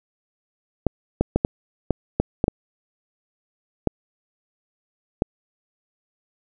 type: clicks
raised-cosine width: 2 ms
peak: -4 dBFS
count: 10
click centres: 0.867 / 1.21 / 1.36 / 1.449 / 1.907 / 2.2 / 2.441 / 2.481 / 3.873 / 5.221 s
effects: none